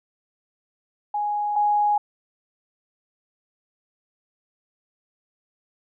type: tone pair in turn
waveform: sine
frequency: 830.6 / 830.6 Hz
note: G#5 / G#5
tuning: 0 / 0 cents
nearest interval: unison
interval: 0 cents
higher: neither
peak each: -22 / -17 dBFS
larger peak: second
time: 1.14-1.56 / 1.56-1.98 s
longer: neither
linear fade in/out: 5 ms
effects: none